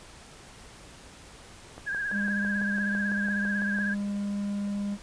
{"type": "click train", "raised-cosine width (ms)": 1, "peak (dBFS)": -28, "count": 13, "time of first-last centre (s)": [1.78, 3.787], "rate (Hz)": 5.98}
{"type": "tone with vibrato", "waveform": "sine", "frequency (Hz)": 1628, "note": "G#6", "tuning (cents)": -35, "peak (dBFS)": -28, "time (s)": [1.86, 3.95], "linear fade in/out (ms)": 20, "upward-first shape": "triangle", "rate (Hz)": 16, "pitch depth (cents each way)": 73}
{"type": "tone", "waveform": "triangle", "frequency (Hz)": 202.5, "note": "G#3", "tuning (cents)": -43, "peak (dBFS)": -26, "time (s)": [2.11, 4.98], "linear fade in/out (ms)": 50}
{"effects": ["pink hiss -49 dBFS RMS until 5.02 s", "resampled to 22050 Hz"]}